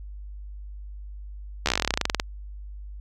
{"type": "slowing click train", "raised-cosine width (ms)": 0.2, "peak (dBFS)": -4, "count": 20, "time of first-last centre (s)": [1.66, 2.199], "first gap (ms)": 13, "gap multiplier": 1.08, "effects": ["added 50 Hz sine -36 dBFS peak until 3 s"]}